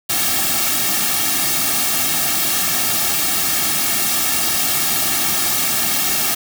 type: noise with comb filter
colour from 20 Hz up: white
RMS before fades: -18 dBFS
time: 0.09-6.35 s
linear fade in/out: 10 ms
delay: 2 ms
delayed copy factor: -1
effects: none